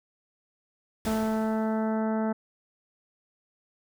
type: noise with exponential decay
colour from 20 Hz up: pink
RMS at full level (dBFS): -35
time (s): 1.05-2.02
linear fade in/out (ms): 1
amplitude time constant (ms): 210
type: harmonic tone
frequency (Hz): 219.6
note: A3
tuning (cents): -3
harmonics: 1 / 2 / 3 / 4 / 5 / 6 / 7 / 8 / 9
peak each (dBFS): -26 / -34 / -33 / -36 / -49 / -41 / -45 / -52 / -53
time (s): 1.06-2.33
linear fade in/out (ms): 10
effects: none